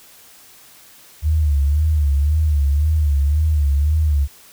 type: tone with vibrato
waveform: sine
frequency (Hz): 74.1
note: D2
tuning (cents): +16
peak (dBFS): -13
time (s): 1.22-4.28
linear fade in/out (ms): 50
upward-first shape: sine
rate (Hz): 1.9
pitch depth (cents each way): 100
effects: white hiss -46 dBFS RMS until 4.52 s